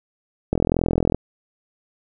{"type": "click train", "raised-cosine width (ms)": 2, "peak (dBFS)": -5, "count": 27, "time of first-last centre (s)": [0.53, 1.146], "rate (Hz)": 42.2, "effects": []}